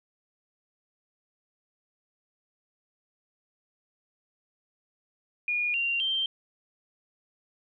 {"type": "tone with pitch steps", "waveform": "sine", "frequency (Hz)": [2438, 2768, 3143], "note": ["D#7", "F7", "G7"], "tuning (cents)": [-36, -16, 4], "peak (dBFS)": -25, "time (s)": [5.48, 6.26], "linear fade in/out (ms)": 2, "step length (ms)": 260, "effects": []}